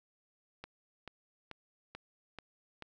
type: click train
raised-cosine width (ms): 0.3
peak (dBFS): -28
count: 6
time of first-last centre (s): 0.64-2.823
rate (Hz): 2.29
effects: none